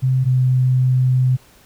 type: tone pair in turn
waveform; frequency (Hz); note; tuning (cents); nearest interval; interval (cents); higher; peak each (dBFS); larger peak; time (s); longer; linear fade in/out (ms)
sine; 130 / 128.14; C3 / C3; -11 / -36; unison; 25; first; -13 / -12; second; 0.02-0.25 / 0.25-1.37; second; 20
effects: pink hiss -50 dBFS RMS until 1.65 s